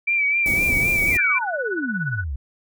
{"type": "tone with vibrato", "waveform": "sine", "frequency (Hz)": 2322, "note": "D7", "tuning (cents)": -20, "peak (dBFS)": -17, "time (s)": [0.07, 1.39], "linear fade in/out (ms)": 10, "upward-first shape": "sine", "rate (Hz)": 3.9, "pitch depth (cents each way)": 50}
{"type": "band-stop noise", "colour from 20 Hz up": "pink", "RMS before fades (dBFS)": -27, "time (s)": [0.46, 1.17], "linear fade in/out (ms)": 0, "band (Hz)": [510, 8700], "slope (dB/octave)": 12}
{"type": "exponential sweep", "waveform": "sine", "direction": "down", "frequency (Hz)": [2462, 61.74], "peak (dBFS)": -24, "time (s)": [1.07, 2.36], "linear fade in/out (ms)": 5}
{"type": "tone with tremolo", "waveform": "sine", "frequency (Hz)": 1480, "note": "F#6", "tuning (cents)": 0, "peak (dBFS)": -22, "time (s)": [1.18, 2.24], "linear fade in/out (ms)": 10, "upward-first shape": "sine", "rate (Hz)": 17, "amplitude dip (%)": 85}
{"effects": []}